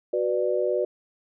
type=chord; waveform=sine; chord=B minor; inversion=second; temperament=just; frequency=370.4 / 493.9 / 592.7 Hz; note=F#4 / B4 / D5; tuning=+2 / 0 / +16 cents; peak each=-26 dBFS; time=0.13-0.85 s; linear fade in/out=5 ms; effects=none